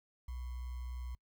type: tone with sample-and-hold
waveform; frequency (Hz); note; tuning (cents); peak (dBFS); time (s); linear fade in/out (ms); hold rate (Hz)
sine; 61.74; B1; 0; -39; 0.28-1.15; 5; 1050
effects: noise-tail reverb RT60 0.1 s tail -25 dB re dry